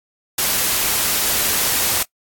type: noise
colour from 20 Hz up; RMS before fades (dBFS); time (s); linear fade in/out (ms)
white; -18; 0.38-2.03; 5
effects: noise-tail reverb RT60 0.1 s tail -22 dB re dry + AAC 64 kbps